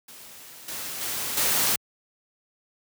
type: noise with level steps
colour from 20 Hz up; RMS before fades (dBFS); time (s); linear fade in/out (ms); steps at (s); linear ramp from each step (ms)
white; -45 / -34 / -30 / -23; 0.08-1.76; 5; 0.68 / 1.01 / 1.37; 5
effects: high-pass 80 Hz 12 dB/octave